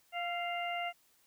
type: harmonic tone with a mistuned harmonic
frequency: 698.5 Hz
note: F5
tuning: in tune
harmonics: 1 / 2 / 3 / 4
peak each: -36 / -45 / -40 / -42 dBFS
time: 0.12-0.93 s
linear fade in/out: 50 ms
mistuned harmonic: 2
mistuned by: -31 cents
effects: white hiss -69 dBFS RMS until 1.26 s